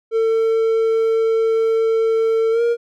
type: tone with pitch glide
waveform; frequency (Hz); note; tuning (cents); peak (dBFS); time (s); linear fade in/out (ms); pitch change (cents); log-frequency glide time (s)
triangle; 449.2 to 470.2; A4 to A#4; +36 to +15; -12; 0.11-2.77; 50; +79; 2.51-2.62
effects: none